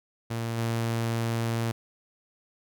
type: tone with level steps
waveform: sawtooth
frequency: 115.2 Hz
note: A#2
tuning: 20 cents flat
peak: -25 / -22 dBFS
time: 0.3-1.72 s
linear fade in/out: 10 ms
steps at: 0.57 s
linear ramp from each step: 20 ms
effects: none